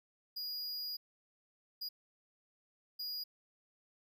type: tone bursts at uneven times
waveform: square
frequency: 4882 Hz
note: D#8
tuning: 34 cents flat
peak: -39 dBFS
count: 3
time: 0.36-0.97 / 1.81-1.89 / 2.99-3.24 s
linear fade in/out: 10 ms
effects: none